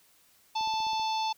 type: harmonic tone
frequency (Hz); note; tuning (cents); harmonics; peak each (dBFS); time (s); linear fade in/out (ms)
880; A5; 0; 1 / 3 / 4 / 5 / 6 / 7; -28 / -41 / -38 / -39 / -44 / -48; 0.55-1.33; 10
type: click train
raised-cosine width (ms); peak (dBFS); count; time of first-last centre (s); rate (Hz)
2; -38; 7; 0.61-0.997; 15.5
effects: white hiss -63 dBFS RMS until 1.37 s